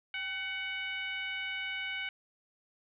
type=tone with frequency modulation; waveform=sine; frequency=2240 Hz; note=C#7; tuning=18 cents sharp; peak=-34 dBFS; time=0.14-2.09 s; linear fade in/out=2 ms; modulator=726 Hz; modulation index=1.1; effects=none